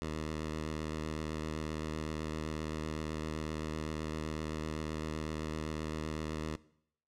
10% pulse tone with vibrato, 77.78 Hz, D#2, in tune, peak -28 dBFS, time 0.02-6.56 s, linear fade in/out 0 ms, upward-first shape square, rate 7.8 Hz, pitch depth 17 cents each way, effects noise-tail reverb RT60 0.7 s tail -20 dB re dry + low-pass 8000 Hz 12 dB/octave

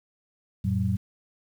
sine tone cluster, 91.4 / 114.4 / 190.5 Hz, F#2 / A#2 / G3, -21 / -32 / -49 cents, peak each -27 dBFS, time 0.64-0.97 s, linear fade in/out 10 ms, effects 9-bit

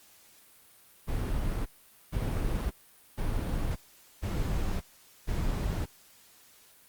brown noise bursts, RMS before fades -30 dBFS, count 5, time 1.07-5.86 s, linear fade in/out 20 ms, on 590 ms, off 460 ms, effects white hiss -58 dBFS RMS until 6.88 s + Opus 48 kbps

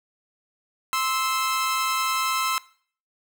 sawtooth tone pair together, 1046.5 / 1310.8 Hz, C6 / E6, 0 / -10 cents, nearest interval major third, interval 390 cents, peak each -22 / -21 dBFS, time 0.93-2.58 s, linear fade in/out 0 ms, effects noise-tail reverb RT60 0.5 s tail -20 dB re dry

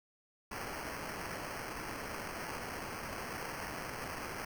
white noise with sample-and-hold, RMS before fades -42 dBFS, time 0.51-4.45 s, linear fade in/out 5 ms, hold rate 3675 Hz, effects none

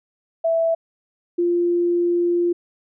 sine tone pair in turn, 659.3 / 347.6 Hz, E5 / F4, 0 / -8 cents, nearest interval major seventh, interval 1108 cents, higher first, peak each -16 dBFS, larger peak neither, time 0.44-0.75 / 1.38-2.53 s, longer second, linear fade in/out 10 ms, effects none

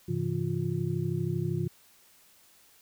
sine tone cluster, 102.4 / 135.1 / 167.8 / 353.7 Hz, G#2 / C#3 / E3 / F4, -24 / -44 / +31 / +22 cents, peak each -35 / -31 / -32 / -35 dBFS, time 0.08-1.68 s, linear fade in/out 10 ms, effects white hiss -60 dBFS RMS until 2.81 s

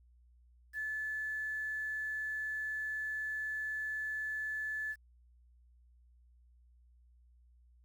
sine tone with quantisation, 1732 Hz, A6, 28 cents flat, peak -35 dBFS, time 0.73-4.96 s, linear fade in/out 50 ms, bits 10, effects added 60 Hz sine -61 dBFS peak until 7.84 s

